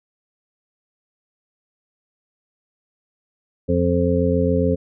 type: harmonic tone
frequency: 87.31 Hz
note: F2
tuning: in tune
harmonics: 1 / 2 / 3 / 5 / 6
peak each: -22 / -22 / -22 / -22 / -22 dBFS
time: 3.68-4.76 s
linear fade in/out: 20 ms
effects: none